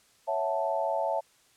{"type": "chord", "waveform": "sine", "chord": "F# minor seventh", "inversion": "second", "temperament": "equal", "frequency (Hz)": [554.4, 659.3, 740, 880], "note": ["C#5", "E5", "F#5", "A5"], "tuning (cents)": [0, 0, 0, 0], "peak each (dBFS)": [-32, -30, -36, -31], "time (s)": [0.27, 1.21], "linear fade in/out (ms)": 20, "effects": ["white hiss -63 dBFS RMS until 1.56 s", "low-pass 10000 Hz 12 dB/octave"]}